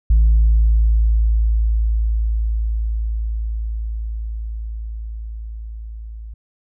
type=tone with level ramp; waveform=sine; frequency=55 Hz; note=A1; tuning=in tune; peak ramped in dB=-7 to -30 dBFS; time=0.1-6.34 s; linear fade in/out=5 ms; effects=tanh soft clip ceiling -7 dBFS